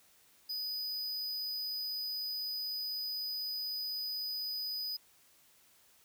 square tone, 4978 Hz, D#8, in tune, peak -36 dBFS, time 0.49-4.97 s, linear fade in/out 10 ms, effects white hiss -65 dBFS RMS until 6.04 s

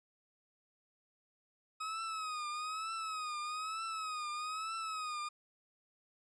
40% pulse tone with vibrato, 1266 Hz, D#6, 30 cents sharp, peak -37 dBFS, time 1.8-5.29 s, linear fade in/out 10 ms, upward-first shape triangle, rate 1.1 Hz, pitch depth 97 cents each way, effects resampled to 22050 Hz + 13-bit

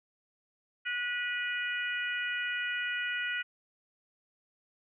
harmonic tone with a mistuned harmonic, 486.8 Hz, B4, 25 cents flat, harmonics 3 / 4 / 5 / 6, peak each -34 / -36 / -38 / -40 dBFS, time 0.85-3.43 s, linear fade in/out 20 ms, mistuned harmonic 5, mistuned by +17 cents, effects none

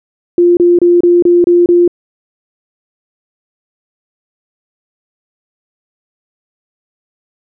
sine tone bursts, 349.2 Hz, F4, in tune, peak -4 dBFS, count 7, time 0.38-1.878 s, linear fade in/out 2 ms, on 190 ms, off 28 ms, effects none

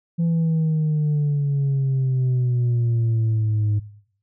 sine exponential sweep, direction down, 169.2 to 103.83 Hz, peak -15 dBFS, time 0.18-3.8 s, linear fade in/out 20 ms, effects noise-tail reverb RT60 0.6 s tail -18 dB re dry + tanh soft clip ceiling -16 dBFS

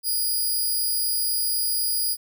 5% pulse tone, 4892 Hz, D#8, 30 cents flat, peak -15 dBFS, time 0.03-2.17 s, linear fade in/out 50 ms, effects none

